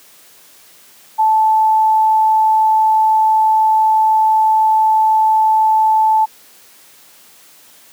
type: tone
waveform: sine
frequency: 874 Hz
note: A5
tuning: 12 cents flat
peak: -9 dBFS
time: 1.18-6.26 s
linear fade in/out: 20 ms
effects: white hiss -45 dBFS RMS until 7.92 s + high-pass 150 Hz 12 dB/octave